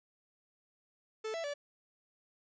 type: tone with pitch steps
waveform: 45% pulse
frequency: 437.8 / 663 / 577 Hz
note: A4 / E5 / D5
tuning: -9 / +10 / -31 cents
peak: -36 dBFS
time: 1.24-1.54 s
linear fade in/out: 10 ms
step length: 100 ms
effects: resampled to 16000 Hz